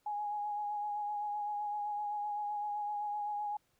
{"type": "tone with vibrato", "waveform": "sine", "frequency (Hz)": 830.6, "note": "G#5", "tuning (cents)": 0, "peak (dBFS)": -34, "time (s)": [0.06, 3.57], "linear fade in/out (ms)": 5, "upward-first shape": "sine", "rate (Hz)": 7.8, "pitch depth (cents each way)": 22, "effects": ["pink hiss -75 dBFS RMS until 3.79 s"]}